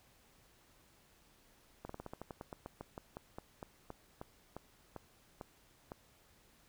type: slowing click train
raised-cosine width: 1 ms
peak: -30 dBFS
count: 22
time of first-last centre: 1.85-5.919 s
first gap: 44 ms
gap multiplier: 1.13
effects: pink hiss -67 dBFS RMS until 6.68 s